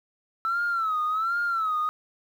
sine tone with vibrato, 1318.5 Hz, E6, in tune, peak -22 dBFS, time 0.45-1.89 s, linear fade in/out 0 ms, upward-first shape sine, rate 1.3 Hz, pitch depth 120 cents each way, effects tanh soft clip ceiling -20 dBFS + 9-bit

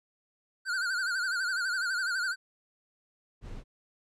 square tone with vibrato, 1481 Hz, F#6, 1 cent sharp, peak -29 dBFS, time 0.65-2.36 s, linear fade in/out 50 ms, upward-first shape sine, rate 12 Hz, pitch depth 100 cents each way
brown noise, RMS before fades -41 dBFS, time 3.41-3.64 s, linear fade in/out 50 ms
effects low-pass 8000 Hz 12 dB/octave

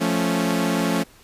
sawtooth chord, F augmented, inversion none, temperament equal, 174.61 / 220 / 277.2 Hz, F3 / A3 / C#4, 0 / 0 / 0 cents, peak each -20 dBFS, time 0-1.04 s, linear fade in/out 20 ms, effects pink hiss -51 dBFS RMS until 1.23 s + resampled to 32000 Hz

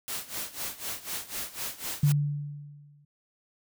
white noise with tremolo, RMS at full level -33 dBFS, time 0.08-2.12 s, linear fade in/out 0 ms, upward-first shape sine, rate 4 Hz, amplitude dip 85%
sine tone with exponential decay, 145.5 Hz, D3, 16 cents flat, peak -17 dBFS, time 2.03-3.05 s, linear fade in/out 5 ms, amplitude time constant 220 ms
effects none

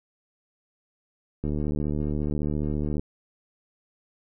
click train, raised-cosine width 3 ms, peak -16 dBFS, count 117, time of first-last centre 1.44-2.995 s, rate 74.6 Hz, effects none

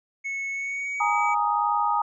triangle tone with pitch glide, 2200 to 2285 Hz, C#7 to D7, -14 to -48 cents, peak -26 dBFS, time 0.24-1.35 s, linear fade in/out 20 ms, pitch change +66 cents, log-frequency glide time 0.51-1.17 s
sine chord, Ab suspended second, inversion none, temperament equal, 830.6 / 932.3 / 1244.5 Hz, Ab5 / Bb5 / Eb6, 0 / 0 / 0 cents, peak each -25 dBFS, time 1-2.02 s, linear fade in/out 5 ms
effects resampled to 22050 Hz

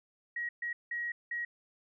sine tone bursts at uneven times, 1900 Hz, A#6, 33 cents sharp, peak -33 dBFS, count 4, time 0.36-0.49 / 0.62-0.73 / 0.91-1.12 / 1.31-1.45 s, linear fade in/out 5 ms, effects none

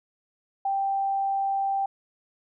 sine tone, 785 Hz, G5, 2 cents sharp, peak -23 dBFS, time 0.65-1.86 s, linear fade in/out 5 ms, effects none

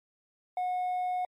triangle tone with hard clipping, 728 Hz, F#5, 28 cents flat, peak -27 dBFS, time 0.57-1.25 s, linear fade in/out 2 ms, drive 1 dB, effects MP3 64 kbps

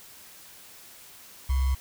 sine tone with sample-and-hold, 65.9 Hz, C2, 13 cents sharp, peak -21 dBFS, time 1.49-1.75 s, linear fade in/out 10 ms, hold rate 1050 Hz, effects white hiss -49 dBFS RMS until 1.8 s

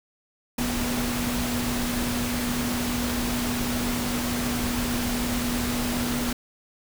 sine tone in noise, 242.7 Hz, B3, 30 cents flat, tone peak -27 dBFS, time 0.58-6.33 s, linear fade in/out 5 ms, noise pink, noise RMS -29 dBFS, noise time 0.58-6.33 s, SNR -1 dB, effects none

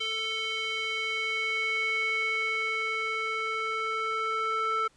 square tone with band-pass filter sweep, 442.4 Hz, A4, 9 cents sharp, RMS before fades -30 dBFS, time 0-4.88 s, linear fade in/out 10 ms, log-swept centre 2900 to 1500 Hz, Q 4.4, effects pink hiss -64 dBFS RMS until 4.96 s + resampled to 22050 Hz

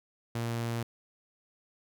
sawtooth tone, 116.7 Hz, A#2, 2 cents sharp, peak -27 dBFS, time 0.35-0.83 s, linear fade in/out 5 ms, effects none

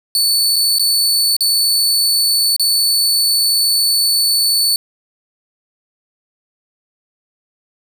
sawtooth tone with dropouts, 4473 Hz, C#8, 15 cents sharp, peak -9 dBFS, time 0.15-4.76 s, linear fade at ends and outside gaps 1 ms, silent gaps 0.559-0.563 / 0.785-0.795 / 1.366-1.407 / 2.564-2.596 s, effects none

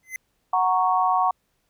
square tone with exponential growth, 2049 Hz, C7, 37 cents flat, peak -26 dBFS, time 0.03-0.16 s, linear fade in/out 1 ms, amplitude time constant 28 ms
sine chord, F# major, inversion none, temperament equal, 740 / 932.3 / 1108.7 Hz, F#5 / A#5 / C#6, 0 / 0 / 0 cents, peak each -21 / -24 / -22 dBFS, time 0.53-1.31 s, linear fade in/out 5 ms
effects pink hiss -71 dBFS RMS until 1.69 s

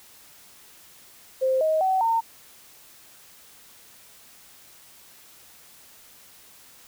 sine tone with pitch steps, 523.3 / 629.5 / 757.4 / 911.1 Hz, C5 / D#5 / F#5 / A#5, 0 / +20 / +40 / -40 cents, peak -19 dBFS, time 1.41-2.21 s, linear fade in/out 20 ms, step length 200 ms, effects white hiss -51 dBFS RMS until 6.87 s

